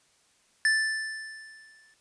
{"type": "tone with exponential decay", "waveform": "square", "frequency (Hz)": 1760, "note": "A6", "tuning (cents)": 0, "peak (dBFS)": -20, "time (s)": [0.65, 1.94], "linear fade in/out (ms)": 1, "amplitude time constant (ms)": 280, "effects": ["white hiss -65 dBFS RMS until 2 s", "resampled to 22050 Hz"]}